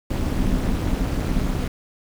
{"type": "noise with amplitude modulation", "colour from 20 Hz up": "brown", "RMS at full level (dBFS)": -18, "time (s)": [0.1, 1.68], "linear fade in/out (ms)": 5, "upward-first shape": "sine", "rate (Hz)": 220, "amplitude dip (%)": 90, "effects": []}